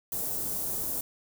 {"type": "band-stop noise", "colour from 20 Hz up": "white", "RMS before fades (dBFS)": -32, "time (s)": [0.12, 1.01], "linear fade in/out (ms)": 2, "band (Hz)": [610, 10000], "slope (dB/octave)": 12, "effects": []}